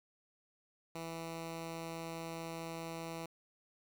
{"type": "tone", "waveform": "10% pulse", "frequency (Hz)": 164.81, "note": "E3", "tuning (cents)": 0, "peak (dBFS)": -33, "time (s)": [0.95, 3.26], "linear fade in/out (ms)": 5, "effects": ["10-bit"]}